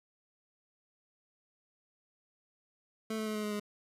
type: tone with pitch steps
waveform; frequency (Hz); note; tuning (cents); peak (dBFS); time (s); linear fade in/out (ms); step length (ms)
25% pulse; 220 / 217.5 / 215 / 212.5 / 210.1 / 207.7; A3 / A3 / A3 / G#3 / G#3 / G#3; 0 / -20 / -40 / +40 / +20 / 0; -30; 3.1-3.598; 5; 83
effects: resampled to 32000 Hz